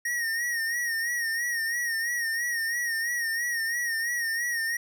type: tone with vibrato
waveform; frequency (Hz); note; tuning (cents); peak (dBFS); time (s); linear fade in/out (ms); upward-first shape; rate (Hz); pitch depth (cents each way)
square; 1866; A#6; +1; -27; 0.05-4.77; 5; sine; 3; 63
effects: none